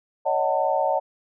sine chord, D# half-diminished seventh, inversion third, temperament just, 560 / 622.3 / 746.7 / 896 Hz, C#5 / D#5 / F#5 / A5, +18 / 0 / +16 / +31 cents, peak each -25 dBFS, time 0.25-1 s, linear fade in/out 20 ms, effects none

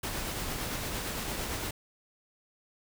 pink noise with tremolo, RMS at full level -34 dBFS, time 0.03-1.71 s, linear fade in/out 5 ms, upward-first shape sine, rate 8.8 Hz, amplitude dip 25%, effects none

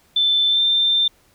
sine tone with pitch glide, 3533 to 3580 Hz, A7 to A7, +6 to +29 cents, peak -14 dBFS, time 0.16-1.08 s, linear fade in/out 5 ms, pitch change +23 cents, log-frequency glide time 0.49-0.61 s, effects pink hiss -57 dBFS RMS until 1.34 s

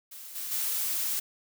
blue noise with level steps, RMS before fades -44 / -36 / -30 dBFS, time 0.11-1.2 s, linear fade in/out 10 ms, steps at 0.35 / 0.51 s, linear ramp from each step 10 ms, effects none

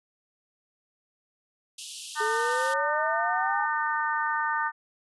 pink high-pass noise, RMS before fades -39 dBFS, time 1.78-2.74 s, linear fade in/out 5 ms, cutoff 2700 Hz, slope 96 dB/octave
harmonic tone, 302.5 Hz, D#4, 49 cents flat, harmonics 3 / 4 / 5 / 6, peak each -29 / -30 / -31 / -32 dBFS, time 2.15-4.72 s, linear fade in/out 50 ms
sine exponential sweep, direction up, 422.2 to 849 Hz, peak -29 dBFS, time 2.2-3.66 s, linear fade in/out 10 ms
effects resampled to 24000 Hz

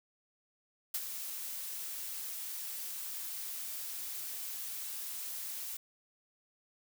blue noise with ADSR envelope, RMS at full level -33 dBFS, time 0.94-5.77 s, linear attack 7 ms, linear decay 46 ms, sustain -8 dB, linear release 5 ms, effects none

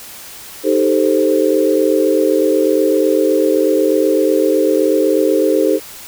sine chord, A half-diminished seventh, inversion second, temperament equal, 311.1 / 392 / 440 / 523.3 Hz, Eb4 / G4 / A4 / C5, 0 / 0 / 0 / 0 cents, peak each -16 dBFS, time 0.63-5.8 s, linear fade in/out 50 ms, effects white hiss -34 dBFS RMS until 6.07 s

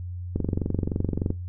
click train, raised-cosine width 3 ms, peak -12 dBFS, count 23, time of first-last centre 0.36-1.304 s, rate 23.3 Hz, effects noise-tail reverb RT60 0.2 s tail -18 dB re dry + added 89 Hz sine -31 dBFS peak until 1.48 s

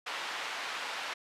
pink band-pass noise, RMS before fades -38 dBFS, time 0.06-1.14 s, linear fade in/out 10 ms, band 960 to 3600 Hz, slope 12 dB/octave, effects resampled to 32000 Hz

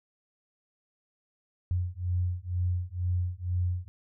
sine beating tone pair, 88.5 / 90.6 Hz, F2 / F#2, +23 / -36 cents, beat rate 2.1 Hz, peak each -30 dBFS, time 1.71-3.88 s, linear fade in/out 0 ms, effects none

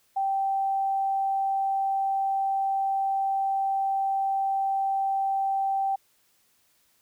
sine tone, 780 Hz, G5, 9 cents flat, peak -23 dBFS, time 0.16-5.96 s, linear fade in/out 10 ms, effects white hiss -66 dBFS RMS until 7.01 s

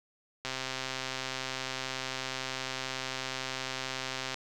click train, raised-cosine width 0.2 ms, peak -17 dBFS, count 511, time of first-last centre 0.45-4.343 s, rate 131 Hz, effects none

